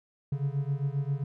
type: beating tone pair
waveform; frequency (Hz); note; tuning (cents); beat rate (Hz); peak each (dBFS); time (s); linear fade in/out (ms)
triangle; 137 / 144.5; C#3 / D3; -20 / -28; 7.5; -28 / -29; 0.32-1.24; 5
effects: none